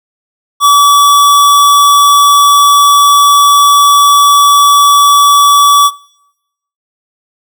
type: tone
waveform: square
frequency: 1146 Hz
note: D6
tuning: 43 cents flat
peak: -3 dBFS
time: 0.6-5.91 s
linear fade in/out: 50 ms
effects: noise-tail reverb RT60 0.9 s tail -24 dB re dry